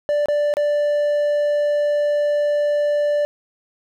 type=tone with dropouts; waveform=triangle; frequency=587.3 Hz; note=D5; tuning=in tune; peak=-14 dBFS; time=0.09-3.25 s; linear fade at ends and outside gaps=0 ms; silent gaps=0.258-0.285 / 0.539-0.569 s; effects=none